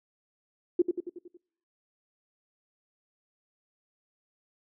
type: tone with echo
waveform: sine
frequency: 351.9 Hz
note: F4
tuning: 13 cents sharp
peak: -18 dBFS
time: 0.79-0.82 s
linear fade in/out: 5 ms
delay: 92 ms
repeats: 6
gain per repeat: -5 dB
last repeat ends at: 1.372 s
effects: noise-tail reverb RT60 0.8 s tail -26 dB re dry